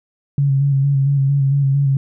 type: tone with vibrato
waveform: sine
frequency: 138.59 Hz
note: C#3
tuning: in tune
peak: -12 dBFS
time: 0.38-1.97 s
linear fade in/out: 2 ms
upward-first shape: square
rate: 4.4 Hz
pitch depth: 29 cents each way
effects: none